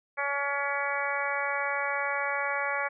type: harmonic tone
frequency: 282.3 Hz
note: C#4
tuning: 32 cents sharp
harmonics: 2 / 3 / 4 / 5 / 6 / 7 / 8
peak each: -35 / -35 / -35 / -35 / -35 / -35 / -35 dBFS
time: 0.17-2.89 s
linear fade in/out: 20 ms
effects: none